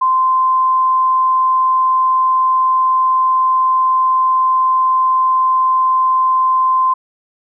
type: tone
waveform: sine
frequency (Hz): 1038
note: C6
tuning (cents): -14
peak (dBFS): -10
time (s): 0.01-6.94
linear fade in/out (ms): 10
effects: none